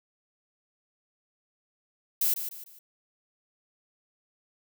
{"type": "noise with echo", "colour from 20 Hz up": "violet", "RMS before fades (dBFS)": -25, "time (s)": [2.21, 2.34], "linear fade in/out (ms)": 5, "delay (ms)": 150, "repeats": 3, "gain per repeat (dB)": -9, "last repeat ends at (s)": 2.79, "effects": []}